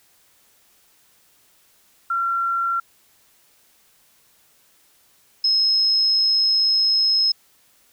sine tone pair in turn, 1367 / 5161 Hz, F6 / E8, -37 / -38 cents, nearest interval octave + major seventh, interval 2299 cents, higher second, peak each -19 / -15 dBFS, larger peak second, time 2.1-2.8 / 5.44-7.32 s, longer second, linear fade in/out 5 ms, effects white hiss -58 dBFS RMS until 7.92 s

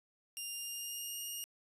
10% pulse tone with pitch glide, 2800 to 2847 Hz, F7 to F7, +4 to +33 cents, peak -32 dBFS, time 0.37-1.44 s, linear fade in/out 0 ms, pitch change +29 cents, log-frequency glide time 0.52-1.21 s, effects resampled to 32000 Hz + 11-bit

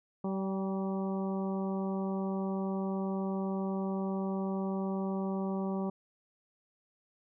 harmonic tone with a mistuned harmonic, 192.1 Hz, G3, 35 cents flat, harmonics 1 / 2 / 3 / 4 / 5 / 6, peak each -32 / -38 / -42 / -44 / -46 / -48 dBFS, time 0.24-5.9 s, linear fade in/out 5 ms, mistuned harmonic 4, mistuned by +26 cents, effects none

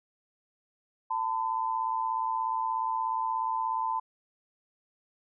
sine tone pair together, 894.2 / 1011 Hz, A5 / B5, +28 / +40 cents, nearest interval major second, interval 212 cents, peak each -30 / -30 dBFS, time 1.1-4 s, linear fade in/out 10 ms, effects none

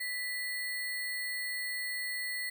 sine tone with sample-and-hold, 1975.5 Hz, B6, in tune, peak -33 dBFS, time 0-2.5 s, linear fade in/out 10 ms, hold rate 6300 Hz, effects none

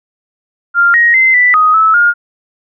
sine tone with pitch steps, 1395 / 1882 / 2066 / 1979 / 1251 / 1304 / 1420 Hz, F6 / A#6 / C7 / B6 / D#6 / E6 / F6, -2 / +16 / -22 / +3 / +9 / -19 / +28 cents, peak -5 dBFS, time 0.74-2.14 s, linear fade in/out 50 ms, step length 200 ms, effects none

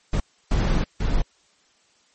brown noise bursts at uneven times, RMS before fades -20 dBFS, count 3, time 0.13-0.2 / 0.51-0.84 / 1-1.22 s, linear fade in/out 5 ms, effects white hiss -61 dBFS RMS until 2.14 s + MP3 32 kbps

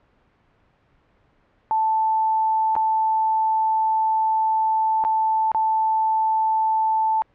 sine tone with dropouts, 880 Hz, A5, in tune, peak -17 dBFS, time 1.71-7.22 s, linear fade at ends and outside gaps 0 ms, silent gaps 2.753-2.764 / 5.039-5.049 / 5.517-5.547 s, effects pink hiss -61 dBFS RMS until 7.34 s + low-pass 2000 Hz 12 dB/octave

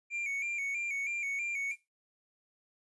triangle tone with vibrato, 2300 Hz, D7, 37 cents flat, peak -31 dBFS, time 0.1-1.76 s, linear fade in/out 50 ms, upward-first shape square, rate 3.1 Hz, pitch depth 60 cents each way
violet noise with exponential decay, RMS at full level -50 dBFS, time 1.7-1.88 s, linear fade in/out 1 ms, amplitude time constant 37 ms
effects noise-tail reverb RT60 0.2 s tail -19 dB re dry + resampled to 24000 Hz

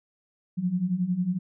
sine beating tone pair, 173.4 / 184.4 Hz, F3 / F#3, -12 / -6 cents, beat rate 11 Hz, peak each -29 / -25 dBFS, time 0.57-1.39 s, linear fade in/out 20 ms, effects none

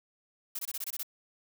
blue noise bursts, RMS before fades -36 dBFS, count 8, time 0.55-1.031 s, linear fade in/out 5 ms, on 40 ms, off 23 ms, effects none

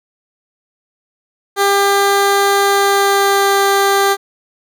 15% pulse tone with pitch glide, 398.9 to 395.9 Hz, G4 to G4, +30 to +17 cents, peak -4 dBFS, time 1.56-4.17 s, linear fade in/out 50 ms, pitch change -13 cents, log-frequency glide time 2.64-3.63 s, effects none

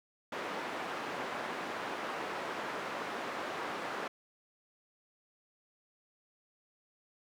white band-pass noise, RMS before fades -39 dBFS, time 0.32-4.08 s, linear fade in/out 5 ms, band 260 to 1400 Hz, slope 12 dB/octave, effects none

